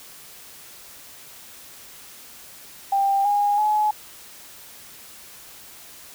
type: tone with pitch steps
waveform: sine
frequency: 791 / 818.9 / 847.8 Hz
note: G5 / G#5 / G#5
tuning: +15 / -25 / +35 cents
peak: -17 dBFS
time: 2.92-3.91 s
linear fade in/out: 5 ms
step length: 330 ms
effects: white hiss -44 dBFS RMS until 6.14 s